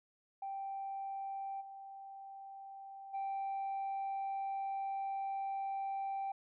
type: tone with level steps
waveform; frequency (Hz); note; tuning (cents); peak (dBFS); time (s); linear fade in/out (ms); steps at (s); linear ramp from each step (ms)
sine; 783; G5; -2; -38 / -47 / -34; 0.42-6.32; 5; 1.6 / 3.13; 20
effects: tanh soft clip ceiling -34 dBFS